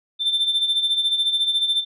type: tone with tremolo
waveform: sine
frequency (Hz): 3560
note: A7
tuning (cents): +20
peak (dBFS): -13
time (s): 0.19-1.85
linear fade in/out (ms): 50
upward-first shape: sine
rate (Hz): 14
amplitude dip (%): 70
effects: tanh soft clip ceiling -15 dBFS